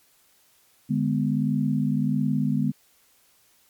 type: chord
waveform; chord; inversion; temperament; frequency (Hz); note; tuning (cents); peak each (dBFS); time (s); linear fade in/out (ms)
sine; G# diminished; second; just; 149.51 / 207.7 / 249.2; D3 / G#3 / B3; +31 / 0 / +16; -25; 0.89-2.72; 20
effects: white hiss -61 dBFS RMS until 3.69 s + MP3 96 kbps